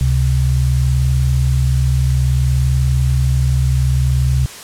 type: tone pair together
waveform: sine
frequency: 69.01 / 129.6 Hz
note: C#2 / C3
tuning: -7 / -16 cents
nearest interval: major seventh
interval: 1091 cents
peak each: -14 dBFS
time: 0.01-4.46 s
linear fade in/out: 0 ms
effects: white hiss -33 dBFS RMS until 4.63 s + low-pass 10000 Hz 12 dB/octave